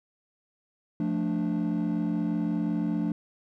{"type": "chord", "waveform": "triangle", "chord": "D minor", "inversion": "first", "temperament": "equal", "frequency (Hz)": [174.61, 220, 293.7], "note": ["F3", "A3", "D4"], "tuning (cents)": [0, 0, 0], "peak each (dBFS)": -27, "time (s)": [1, 3.12], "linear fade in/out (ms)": 2, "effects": ["tanh soft clip ceiling -18 dBFS"]}